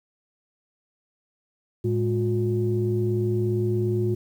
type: tone cluster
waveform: sine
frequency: 110.3 / 207.4 / 359 Hz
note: A2 / G#3 / F4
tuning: +5 / -2 / +48 cents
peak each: -23 / -30 / -24 dBFS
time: 1.84-4.15 s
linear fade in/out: 10 ms
effects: tanh soft clip ceiling -12 dBFS + 9-bit